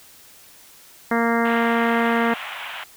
harmonic tone, 232.2 Hz, A#3, 7 cents flat, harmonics 1 / 2 / 3 / 4 / 5 / 6 / 7 / 8 / 9, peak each -21 / -24 / -26 / -27 / -28 / -29 / -29 / -30 / -31 dBFS, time 1.11-2.34 s, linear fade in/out 5 ms
white band-pass noise, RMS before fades -33 dBFS, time 1.45-2.84 s, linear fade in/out 5 ms, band 640 to 3200 Hz, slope 48 dB/octave
effects white hiss -48 dBFS RMS until 2.96 s

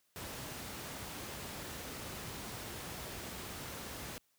pink noise, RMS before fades -44 dBFS, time 0.16-4.18 s, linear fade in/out 0 ms, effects white hiss -75 dBFS RMS until 4.38 s + high-pass 60 Hz 12 dB/octave

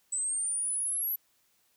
sine exponential sweep, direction up, 7902 to 11870 Hz, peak -27 dBFS, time 0.12-1.16 s, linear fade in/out 10 ms, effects tanh soft clip ceiling -26 dBFS + white hiss -70 dBFS RMS until 1.76 s

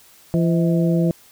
harmonic tone with a mistuned harmonic, 169.3 Hz, E3, 46 cents sharp, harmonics 1 / 2 / 3 / 4, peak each -16 / -22 / -26 / -28 dBFS, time 0.34-1.11 s, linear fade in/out 0 ms, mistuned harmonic 4, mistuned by -95 cents, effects white hiss -50 dBFS RMS until 1.31 s

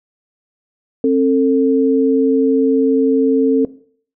sine tone pair together, 267.2 / 446.9 Hz, C4 / A4, +36 / +27 cents, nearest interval major sixth, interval 891 cents, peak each -13 dBFS, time 1.04-3.65 s, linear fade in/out 2 ms, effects noise-tail reverb RT60 0.5 s tail -17 dB re dry

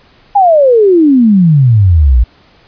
sine exponential sweep, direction down, 830.6 to 55 Hz, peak -3 dBFS, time 0.35-2.24 s, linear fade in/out 10 ms, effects pink hiss -45 dBFS RMS until 2.67 s + resampled to 11025 Hz

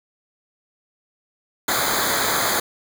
pink noise with comb filter, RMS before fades -21 dBFS, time 1.68-2.6 s, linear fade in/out 5 ms, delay 0.36 ms, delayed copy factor -1, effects none

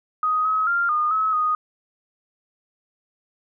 sine tone with pitch steps, 1251 / 1277 / 1392 / 1222 / 1287 / 1241 Hz, D#6 / D#6 / F6 / D#6 / E6 / D#6, +9 / +45 / -6 / -32 / -42 / -5 cents, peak -18 dBFS, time 0.23-1.55 s, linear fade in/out 2 ms, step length 220 ms, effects none

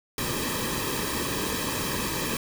pink noise with comb filter, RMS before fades -29 dBFS, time 0.18-2.37 s, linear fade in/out 2 ms, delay 1.4 ms, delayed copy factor -0.75, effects none

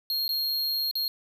square tone with dropouts, 4249 Hz, C8, 26 cents sharp, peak -26 dBFS, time 0.1-1.08 s, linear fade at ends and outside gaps 1 ms, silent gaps 0.28-0.291 / 0.912-0.954 s, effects none

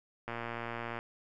click train, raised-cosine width 0.5 ms, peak -23 dBFS, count 84, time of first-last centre 0.28-0.989 s, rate 117 Hz, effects none

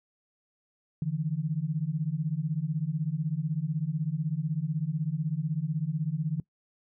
sine beating tone pair, 146.83 / 162.83 Hz, D3 / E3, 0 / -21 cents, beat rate 16 Hz, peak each -30 dBFS, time 1.02-6.4 s, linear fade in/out 2 ms, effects noise-tail reverb RT60 0.1 s tail -21 dB re dry

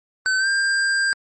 square tone with pitch glide, 1527 to 1592.8 Hz, G6 to G6, -46 to +27 cents, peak -18 dBFS, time 0.26-1.13 s, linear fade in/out 0 ms, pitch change +73 cents, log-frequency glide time 0.38-0.48 s, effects MP3 32 kbps

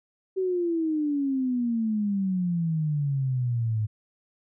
sine exponential sweep, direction down, 383.1 to 105.8 Hz, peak -23 dBFS, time 0.36-3.87 s, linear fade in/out 20 ms, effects none

